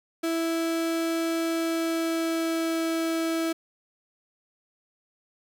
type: tone with pitch glide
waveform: 35% pulse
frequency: 329.6 to 327.5 Hz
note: E4 to E4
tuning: 0 to -11 cents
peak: -23 dBFS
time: 0.23-3.53 s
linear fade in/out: 10 ms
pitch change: -11 cents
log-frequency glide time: 1.42-2.83 s
effects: none